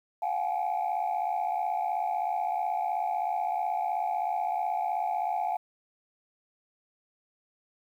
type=tone cluster; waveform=sine; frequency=706 / 762 / 845 Hz; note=F5 / G5 / G#5; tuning=+19 / -49 / +30 cents; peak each=-30 dBFS; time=0.22-5.57 s; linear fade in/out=5 ms; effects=tanh soft clip ceiling -22 dBFS + 10-bit